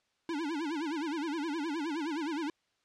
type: tone with vibrato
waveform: square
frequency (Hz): 310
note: D#4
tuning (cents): -6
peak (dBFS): -33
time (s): 0.29-2.5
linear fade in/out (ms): 2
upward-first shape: sine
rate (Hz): 9.6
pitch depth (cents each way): 170
effects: white hiss -75 dBFS RMS until 2.84 s + low-pass 5000 Hz 12 dB/octave